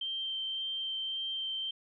sine tone with vibrato, 3136 Hz, G7, in tune, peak -33 dBFS, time 0.01-1.71 s, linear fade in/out 5 ms, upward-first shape sine, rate 1.8 Hz, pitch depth 8 cents each way, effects none

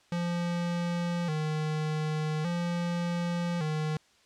square tone with vibrato, 163.5 Hz, E3, 14 cents flat, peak -29 dBFS, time 0.12-3.97 s, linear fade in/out 2 ms, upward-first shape square, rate 0.43 Hz, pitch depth 99 cents each way, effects white hiss -63 dBFS RMS until 4.25 s + low-pass 6000 Hz 12 dB/octave

